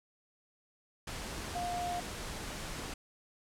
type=tone in noise; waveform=sine; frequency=707 Hz; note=F5; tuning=21 cents sharp; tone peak=-34 dBFS; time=1.55-2 s; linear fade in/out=5 ms; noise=pink; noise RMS=-41 dBFS; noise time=1.07-2.94 s; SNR=+4 dB; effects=low-pass 10000 Hz 12 dB/octave